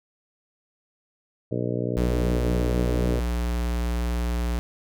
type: harmonic tone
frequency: 60.7 Hz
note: B1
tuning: 29 cents flat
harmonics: 2 / 3 / 4 / 5 / 6 / 7 / 8 / 9 / 10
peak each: -29 / -32 / -34 / -32 / -35 / -32 / -33 / -38 / -37 dBFS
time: 1.51-3.2 s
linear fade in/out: 10 ms
type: tone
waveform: square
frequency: 59.4 Hz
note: A#1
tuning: 33 cents sharp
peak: -24 dBFS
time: 1.97-4.59 s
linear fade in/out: 0 ms
effects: none